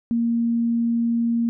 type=tone; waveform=sine; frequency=233.1 Hz; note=A#3; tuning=in tune; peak=-18 dBFS; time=0.11-1.49 s; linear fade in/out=0 ms; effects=none

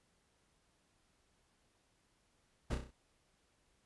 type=noise with echo; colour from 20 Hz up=brown; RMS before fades=-35 dBFS; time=2.7-2.75 s; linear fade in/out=10 ms; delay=32 ms; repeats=5; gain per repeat=-5 dB; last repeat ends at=2.91 s; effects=pink hiss -75 dBFS RMS until 3.85 s + resampled to 24000 Hz

